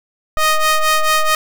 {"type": "ring-modulated tone", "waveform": "sawtooth", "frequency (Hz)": 622.3, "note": "D#5", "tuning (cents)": 0, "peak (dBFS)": -5, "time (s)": [0.37, 1.35], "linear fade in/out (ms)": 2, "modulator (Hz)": 620, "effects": []}